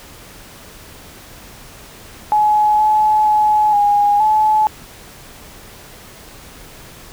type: tone with pitch steps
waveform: sine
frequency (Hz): 846 / 855 / 849 / 821 / 859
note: G#5 / A5 / G#5 / G#5 / A5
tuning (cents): +32 / -50 / +38 / -20 / -42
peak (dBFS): -10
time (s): 2.32-4.67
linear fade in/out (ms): 0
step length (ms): 470
effects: pink hiss -39 dBFS RMS until 7.12 s